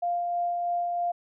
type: tone with tremolo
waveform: sine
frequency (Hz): 698.5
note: F5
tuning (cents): 0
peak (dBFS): -24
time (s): 0.02-1.12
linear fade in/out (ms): 10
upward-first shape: sine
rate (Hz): 3.1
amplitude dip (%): 25
effects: none